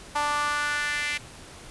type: tone with high-pass filter sweep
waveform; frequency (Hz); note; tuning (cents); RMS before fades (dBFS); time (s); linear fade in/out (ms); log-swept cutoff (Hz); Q
sawtooth; 293.7; D4; 0; -27; 0.15-1.18; 10; 930 to 2200; 3.5
effects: pink hiss -45 dBFS RMS until 1.7 s + resampled to 24000 Hz